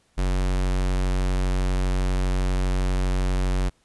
square tone, 46.25 Hz, F#1, in tune, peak -21 dBFS, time 0.17-3.7 s, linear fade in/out 20 ms, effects pink hiss -64 dBFS RMS until 3.84 s + resampled to 24000 Hz

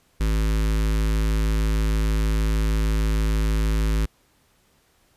square tone with notch filter, 53.2 Hz, G#1, 42 cents sharp, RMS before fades -21 dBFS, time 0.2-4.06 s, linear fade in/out 10 ms, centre 710 Hz, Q 1.3, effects pink hiss -62 dBFS RMS until 5.16 s + resampled to 32000 Hz

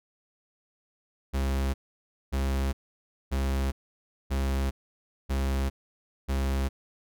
45% pulse tone bursts, 67.4 Hz, C#2, 48 cents flat, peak -25 dBFS, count 6, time 1.33-6.69 s, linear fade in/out 20 ms, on 410 ms, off 580 ms, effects none

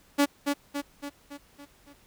sawtooth tone with echo, 285.5 Hz, D4, 49 cents flat, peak -15 dBFS, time 0.18-0.26 s, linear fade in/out 20 ms, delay 280 ms, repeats 6, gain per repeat -5 dB, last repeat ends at 1.94 s, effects pink hiss -60 dBFS RMS until 2.06 s

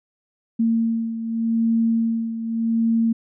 sine beating tone pair, 227.6 / 228.44 Hz, A#3 / A#3, -41 / -35 cents, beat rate 0.84 Hz, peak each -19 / -25 dBFS, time 0.59-3.13 s, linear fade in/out 10 ms, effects none

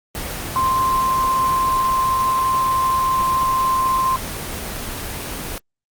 sine tone in noise, 1046.5 Hz, C6, in tune, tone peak -15 dBFS, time 0.56-4.16 s, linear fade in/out 0 ms, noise pink, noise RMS -27 dBFS, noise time 0.15-5.58 s, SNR +9 dB, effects Opus 24 kbps

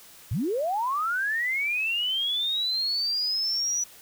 sine linear sweep, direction up, 81.6 to 5920 Hz, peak -24 dBFS, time 0.31-3.84 s, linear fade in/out 5 ms, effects white hiss -50 dBFS RMS until 4.01 s

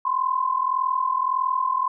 sine tone pair together, 1017.3 / 1059 Hz, C6 / C6, -49 / +21 cents, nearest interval minor second, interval 70 cents, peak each -23 dBFS, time 0.05-1.88 s, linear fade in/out 5 ms, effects none

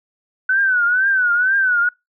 sine tone with vibrato, 1500 Hz, F#6, 23 cents sharp, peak -13 dBFS, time 0.49-1.89 s, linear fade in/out 5 ms, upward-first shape triangle, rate 2.1 Hz, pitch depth 130 cents each way, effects noise-tail reverb RT60 0.2 s tail -24 dB re dry

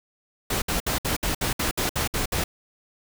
pink noise bursts, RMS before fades -25 dBFS, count 11, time 0.5-2.44 s, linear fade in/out 5 ms, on 120 ms, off 62 ms, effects none

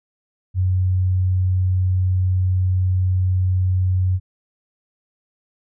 sine tone, 92.4 Hz, F#2, 2 cents flat, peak -15 dBFS, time 0.54-4.2 s, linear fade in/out 50 ms, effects none

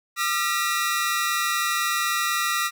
sawtooth tone cluster, 1208 / 1360 / 1929 Hz, D6 / F6 / B6, +48 / -46 / -41 cents, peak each -23 dBFS, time 0.16-2.71 s, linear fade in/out 50 ms, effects none

